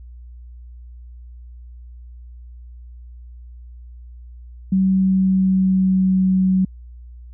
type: tone with pitch glide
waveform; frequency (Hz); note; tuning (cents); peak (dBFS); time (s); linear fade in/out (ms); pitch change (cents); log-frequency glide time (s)
sine; 190 to 187.6; F#3 to F#3; +46 to +24; -13; 4.72-6.65; 5; -22; 4.86-6.25
effects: added 60 Hz sine -36 dBFS peak until 7.33 s